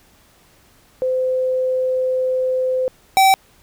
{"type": "tone pair in turn", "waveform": ["sine", "square"], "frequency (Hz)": [514, 770.1], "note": ["C5", "G5"], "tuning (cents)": [-31, -31], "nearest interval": "perfect fifth", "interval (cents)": 700, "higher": "second", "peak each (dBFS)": [-16, -10], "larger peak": "second", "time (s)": [[1.02, 2.88], [3.17, 3.34]], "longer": "first", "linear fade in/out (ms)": 0, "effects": ["pink hiss -53 dBFS RMS until 3.62 s"]}